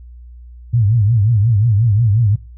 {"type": "tone with vibrato", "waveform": "sine", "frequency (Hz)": 109.3, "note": "A2", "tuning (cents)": -11, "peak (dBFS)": -10, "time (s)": [0.73, 2.36], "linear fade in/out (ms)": 10, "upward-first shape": "triangle", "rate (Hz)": 5.6, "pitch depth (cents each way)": 220, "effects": ["noise-tail reverb RT60 0.3 s tail -20 dB re dry", "added 60 Hz sine -34 dBFS peak until 2.57 s"]}